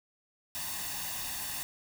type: noise with comb filter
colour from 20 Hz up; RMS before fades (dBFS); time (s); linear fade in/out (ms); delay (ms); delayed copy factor
white; -37; 0.55-1.63; 0; 1.1; +0.7
effects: none